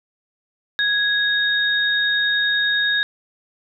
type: tone pair together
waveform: sine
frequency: 1661.2 / 3729 Hz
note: G#6 / A#7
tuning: 0 / 0 cents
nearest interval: octave + major second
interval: 1400 cents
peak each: -18 / -21 dBFS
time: 0.79-3.03 s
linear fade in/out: 0 ms
effects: none